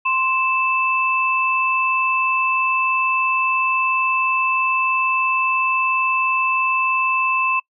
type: tone pair together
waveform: sine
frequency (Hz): 1046.5 / 2637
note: C6 / E7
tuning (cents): 0 / 0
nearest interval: octave + major third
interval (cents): 1600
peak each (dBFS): -19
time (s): 0.05-7.6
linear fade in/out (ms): 10
effects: noise-tail reverb RT60 0.1 s tail -25 dB re dry